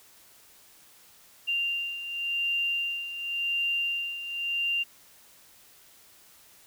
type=beating tone pair; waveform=sine; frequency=2784 / 2784.91 Hz; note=F7 / F7; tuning=-6 / -6 cents; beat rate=0.91 Hz; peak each=-34 / -28 dBFS; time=1.47-4.84 s; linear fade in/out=20 ms; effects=white hiss -56 dBFS RMS until 6.66 s